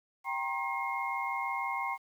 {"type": "tone cluster", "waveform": "sine", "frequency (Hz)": [785, 943, 1069, 2140], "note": ["G5", "A#5", "C6", "C7"], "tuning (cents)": [2, 20, 37, 38], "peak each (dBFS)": [-37, -37, -36, -37], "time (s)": [0.24, 1.98], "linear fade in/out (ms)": 50, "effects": ["10-bit"]}